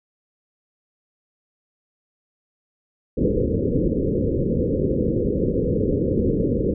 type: low-pass noise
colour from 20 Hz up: white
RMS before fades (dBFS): -21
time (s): 3.17-6.74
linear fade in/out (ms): 5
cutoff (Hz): 520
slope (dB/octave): 96
effects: none